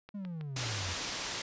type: click train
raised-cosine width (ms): 0.3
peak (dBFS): -32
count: 6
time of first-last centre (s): 0.09-0.893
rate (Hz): 6.23
type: exponential sweep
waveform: triangle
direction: down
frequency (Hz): 209.7 to 84.4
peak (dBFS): -35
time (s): 0.14-0.94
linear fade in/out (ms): 10
type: low-pass noise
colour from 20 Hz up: white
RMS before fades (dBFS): -38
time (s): 0.56-1.42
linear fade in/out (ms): 5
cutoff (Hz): 6700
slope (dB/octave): 24
effects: resampled to 16000 Hz